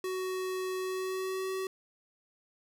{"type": "tone with pitch glide", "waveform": "square", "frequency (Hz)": [372.8, 379.3], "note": ["F#4", "F#4"], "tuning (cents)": [13, 43], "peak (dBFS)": -33, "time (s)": [0.04, 1.67], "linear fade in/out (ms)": 2, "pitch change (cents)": 30, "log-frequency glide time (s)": [0.77, 1.51], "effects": []}